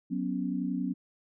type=chord; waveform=sine; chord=F# suspended fourth; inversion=none; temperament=just; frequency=185 / 246.7 / 277.5 Hz; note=F#3 / B3 / C#4; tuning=0 / -2 / +2 cents; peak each=-33 dBFS; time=0.1-0.94 s; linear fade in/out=20 ms; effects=none